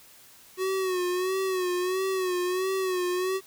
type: tone with vibrato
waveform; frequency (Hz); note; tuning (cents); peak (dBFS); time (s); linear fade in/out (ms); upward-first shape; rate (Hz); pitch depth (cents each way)
square; 370; F#4; 0; -26; 0.57-3.41; 50; sine; 1.5; 61
effects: white hiss -53 dBFS RMS until 3.46 s